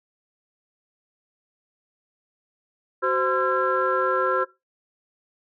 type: tone cluster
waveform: sine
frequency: 375.1 / 520 / 1032 / 1354 / 1632 Hz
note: F#4 / C5 / C6 / E6 / G#6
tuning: +24 / -11 / -24 / +46 / -31 cents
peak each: -26 / -25 / -28 / -23 / -30 dBFS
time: 3.02-4.45 s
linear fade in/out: 20 ms
effects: noise-tail reverb RT60 0.2 s tail -17 dB re dry + tanh soft clip ceiling -9 dBFS